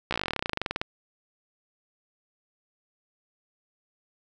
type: slowing click train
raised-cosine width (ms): 0.3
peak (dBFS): -11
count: 24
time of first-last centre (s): 0.11-0.815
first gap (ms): 15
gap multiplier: 1.06
effects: none